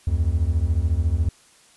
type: beating tone pair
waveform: triangle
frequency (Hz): 73.42 / 87.42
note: D2 / F2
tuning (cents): 0 / +2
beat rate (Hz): 14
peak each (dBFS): -19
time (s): 0.07-1.29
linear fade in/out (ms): 5
effects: white hiss -54 dBFS RMS until 1.76 s + resampled to 24000 Hz